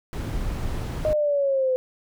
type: noise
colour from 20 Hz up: brown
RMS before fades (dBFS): -28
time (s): 0.13-1.13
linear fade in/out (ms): 0
type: exponential sweep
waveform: sine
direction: down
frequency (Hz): 622.3 to 508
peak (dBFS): -19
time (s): 1.05-1.76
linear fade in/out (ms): 0
effects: none